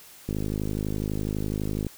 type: click train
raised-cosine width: 3 ms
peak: -16 dBFS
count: 83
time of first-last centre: 0.29-1.867 s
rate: 52 Hz
effects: white hiss -49 dBFS RMS until 1.97 s